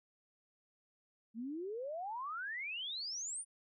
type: exponential sweep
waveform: sine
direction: up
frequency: 215.3 to 9630 Hz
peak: -39 dBFS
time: 1.34-3.45 s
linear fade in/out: 50 ms
effects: none